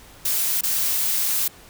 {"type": "noise with dropouts", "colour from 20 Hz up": "blue", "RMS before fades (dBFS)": -22, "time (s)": [0.25, 1.48], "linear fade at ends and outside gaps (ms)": 5, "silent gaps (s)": [0.611, 0.634], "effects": ["pink hiss -47 dBFS RMS until 1.69 s"]}